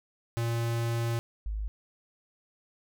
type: tone pair in turn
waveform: square / sine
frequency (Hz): 116.54 / 52.38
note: A#2 / G#1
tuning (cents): 0 / +16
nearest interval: octave + major second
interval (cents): 1384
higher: first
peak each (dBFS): -28 / -30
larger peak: first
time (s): 0.37-1.19 / 1.46-1.68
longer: first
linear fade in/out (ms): 0
effects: none